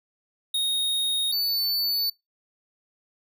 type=tone pair in turn; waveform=square; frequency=3729 / 4499 Hz; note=A#7 / C#8; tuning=0 / +25 cents; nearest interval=minor third; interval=325 cents; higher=second; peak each=-23 dBFS; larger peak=neither; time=0.54-1.32 / 1.32-2.1 s; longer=neither; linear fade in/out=5 ms; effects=noise-tail reverb RT60 0.2 s tail -26 dB re dry